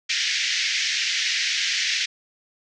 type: band-pass noise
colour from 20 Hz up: pink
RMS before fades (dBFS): -24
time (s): 0.09-2.06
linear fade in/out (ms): 10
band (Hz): 1800 to 6300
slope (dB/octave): 48
effects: none